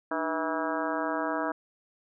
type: harmonic tone with a mistuned harmonic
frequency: 162 Hz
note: E3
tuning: 30 cents flat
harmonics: 2 / 3 / 4 / 5 / 6 / 7 / 8 / 9 / 10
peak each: -33 / -38 / -33 / -40 / -35 / -39 / -37 / -41 / -38 dBFS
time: 0.11-1.52 s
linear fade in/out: 5 ms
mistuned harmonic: 2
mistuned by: -110 cents
effects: none